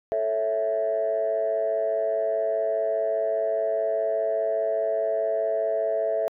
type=chord; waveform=sine; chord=A major; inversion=none; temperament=equal; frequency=440 / 554.4 / 659.3 Hz; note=A4 / C#5 / E5; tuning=0 / 0 / 0 cents; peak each=-28 / -29 / -23 dBFS; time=0.12-6.28 s; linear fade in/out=0 ms; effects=tanh soft clip ceiling -16 dBFS